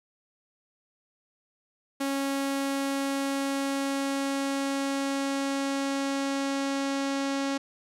sawtooth tone with low-pass filter sweep, 275.2 Hz, C#4, 12 cents flat, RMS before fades -29 dBFS, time 2-7.58 s, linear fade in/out 10 ms, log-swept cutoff 12000 to 6700 Hz, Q 1.1, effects none

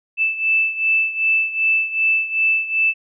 sine beating tone pair, 2637 / 2639.6 Hz, E7 / E7, 0 / +2 cents, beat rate 2.6 Hz, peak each -17 / -21 dBFS, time 0.17-2.94 s, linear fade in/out 50 ms, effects none

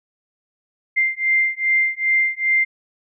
sine beating tone pair, 2093 / 2095.5 Hz, C7 / C7, 0 / +2 cents, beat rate 2.5 Hz, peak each -19 dBFS, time 0.96-2.65 s, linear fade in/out 20 ms, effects none

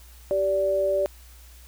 sine tone pair together, 387.8 / 581 Hz, G4 / D5, -19 / -19 cents, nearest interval perfect fifth, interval 700 cents, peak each -27 / -21 dBFS, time 0.31-1.06 s, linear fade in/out 0 ms, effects added 60 Hz sine -46 dBFS peak until 1.67 s + white hiss -53 dBFS RMS until 1.67 s

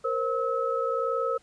sine tone cluster, 467.8 / 529 / 1293 Hz, A#4 / C5 / E6, +6 / +19 / -34 cents, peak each -29 dBFS, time 0.04-1.38 s, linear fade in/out 10 ms, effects pink hiss -61 dBFS RMS until 1.42 s + resampled to 22050 Hz

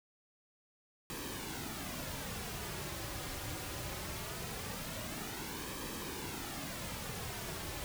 pink noise with flanger, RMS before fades -42 dBFS, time 1.1-7.84 s, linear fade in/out 0 ms, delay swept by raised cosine 1.4 to 4.6 ms, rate 0.21 Hz, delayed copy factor -0.55, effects none

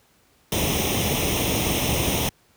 pink noise with comb filter, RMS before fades -22 dBFS, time 0.52-2.29 s, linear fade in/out 2 ms, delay 0.33 ms, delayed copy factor +0.75, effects pink hiss -60 dBFS RMS until 2.56 s + high-pass 60 Hz 12 dB/octave

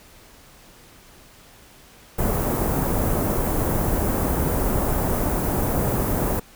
pink band-stop noise, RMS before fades -22 dBFS, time 2.18-6.4 s, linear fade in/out 10 ms, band 920 to 15000 Hz, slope 12 dB/octave, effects pink hiss -49 dBFS RMS until 6.55 s

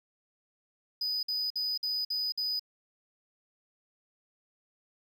triangle tone bursts, 4978 Hz, D#8, in tune, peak -28 dBFS, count 6, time 1.01-2.595 s, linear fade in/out 5 ms, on 220 ms, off 53 ms, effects 11-bit

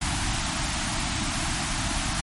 pink band-stop noise, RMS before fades -27 dBFS, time 0.01-2.21 s, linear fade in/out 10 ms, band 340 to 630 Hz, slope 96 dB/octave, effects MP3 48 kbps

